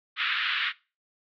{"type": "band-pass noise", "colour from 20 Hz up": "pink", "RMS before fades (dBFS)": -28, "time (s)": [0.16, 0.73], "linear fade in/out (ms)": 50, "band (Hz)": [1300, 3700], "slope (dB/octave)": 48, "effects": ["noise-tail reverb RT60 0.3 s tail -20 dB re dry"]}